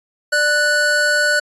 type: tone pair together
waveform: square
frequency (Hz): 591.8 / 1480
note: D5 / F#6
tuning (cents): +13 / 0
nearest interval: octave + major third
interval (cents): 1587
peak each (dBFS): -21 / -15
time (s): 0.32-1.4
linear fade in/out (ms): 10
effects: resampled to 22050 Hz